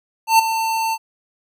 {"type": "tone with ADSR envelope", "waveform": "square", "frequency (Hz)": 896, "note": "A5", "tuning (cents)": 31, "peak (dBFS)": -8, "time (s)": [0.27, 0.98], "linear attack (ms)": 120, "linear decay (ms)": 10, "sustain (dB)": -11, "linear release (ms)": 50, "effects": []}